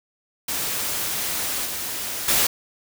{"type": "noise with level steps", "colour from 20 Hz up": "white", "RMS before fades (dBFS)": [-26, -29, -19], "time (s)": [0.48, 2.47], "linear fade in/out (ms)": 5, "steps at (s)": [1.65, 2.28], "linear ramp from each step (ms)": 5, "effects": []}